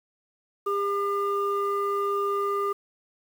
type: tone pair together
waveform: sine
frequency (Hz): 402.1 / 1205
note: G4 / D6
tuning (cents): +44 / +44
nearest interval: octave + perfect fifth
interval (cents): 1900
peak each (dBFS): -25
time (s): 0.66-2.73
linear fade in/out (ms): 10
effects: tanh soft clip ceiling -19 dBFS + 8-bit